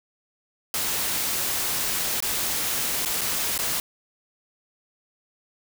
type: noise with dropouts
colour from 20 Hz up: white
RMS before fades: -26 dBFS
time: 0.74-3.8 s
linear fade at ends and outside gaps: 1 ms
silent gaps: 2.204-2.224 / 3.05-3.058 / 3.21-3.214 / 3.578-3.589 s
effects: none